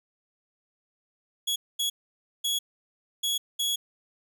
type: tone bursts at uneven times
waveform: sawtooth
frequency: 3349 Hz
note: G#7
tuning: 14 cents sharp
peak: -22 dBFS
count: 5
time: 1.47-1.56 / 1.79-1.9 / 2.44-2.59 / 3.23-3.38 / 3.59-3.76 s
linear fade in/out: 10 ms
effects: none